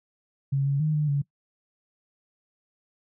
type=tone with pitch steps; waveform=sine; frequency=137.8 / 139.8 / 154.2 / 150.3 / 142 Hz; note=C#3 / C#3 / D#3 / D3 / C#3; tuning=-10 / +15 / -15 / +40 / +42 cents; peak=-21 dBFS; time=0.52-1.22 s; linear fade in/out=10 ms; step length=140 ms; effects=noise-tail reverb RT60 0.1 s tail -21 dB re dry